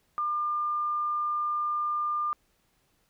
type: tone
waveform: sine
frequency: 1200 Hz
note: D6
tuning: 37 cents sharp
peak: -26 dBFS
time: 0.18-2.33 s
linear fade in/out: 0 ms
effects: pink hiss -70 dBFS RMS until 3.09 s